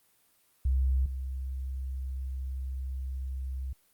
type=tone pair in turn; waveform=sine; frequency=65.41 / 65.64 Hz; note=C2 / C2; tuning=0 / +6 cents; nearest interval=unison; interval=6 cents; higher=second; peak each=-23 / -32 dBFS; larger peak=first; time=0.65-1.06 / 1.06-3.73 s; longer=second; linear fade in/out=5 ms; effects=white hiss -67 dBFS RMS until 3.93 s + Opus 32 kbps